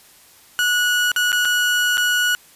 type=tone with dropouts; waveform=30% pulse; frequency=1463 Hz; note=F#6; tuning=20 cents flat; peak=-13 dBFS; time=0.59-2.35 s; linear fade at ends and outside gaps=0 ms; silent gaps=1.117-1.162 / 1.319-1.328 / 1.45-1.454 / 1.972-1.979 s; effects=white hiss -49 dBFS RMS until 2.55 s + resampled to 32000 Hz